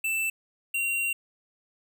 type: tone pair in turn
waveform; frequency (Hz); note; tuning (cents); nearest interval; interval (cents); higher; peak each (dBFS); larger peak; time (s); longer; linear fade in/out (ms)
square; 2656 / 2754; E7 / F7; +12 / -25; minor second; 63; second; -26; neither; 0.04-0.3 / 0.74-1.13; second; 5
effects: none